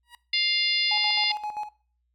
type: tone with exponential growth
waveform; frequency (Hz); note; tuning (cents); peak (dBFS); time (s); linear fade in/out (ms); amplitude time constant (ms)
15% pulse; 958; A#5; +47; -34; 0.03-0.15; 2; 24
type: harmonic tone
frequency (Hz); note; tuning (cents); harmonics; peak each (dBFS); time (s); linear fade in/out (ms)
700; F5; +4; 3 / 4 / 5 / 6 / 7; -28 / -28 / -28 / -28 / -28; 0.33-1.32; 5
type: tone with tremolo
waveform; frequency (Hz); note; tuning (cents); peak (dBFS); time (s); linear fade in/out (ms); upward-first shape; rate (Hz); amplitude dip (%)
triangle; 842; G#5; +24; -26; 0.91-1.69; 5; square; 7.6; 65
effects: noise-tail reverb RT60 0.4 s tail -20 dB re dry + added 60 Hz sine -70 dBFS peak until 2.14 s